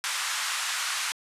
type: band-pass noise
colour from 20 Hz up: pink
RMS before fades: -30 dBFS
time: 0.04-1.12 s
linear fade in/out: 0 ms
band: 1100 to 10000 Hz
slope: 24 dB/octave
effects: resampled to 32000 Hz